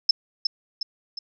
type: tone with echo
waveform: sine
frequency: 5250 Hz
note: E8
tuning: 8 cents flat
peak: -12 dBFS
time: 0.09-0.11 s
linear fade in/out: 5 ms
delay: 360 ms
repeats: 3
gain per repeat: -6 dB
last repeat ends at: 1.19 s
effects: none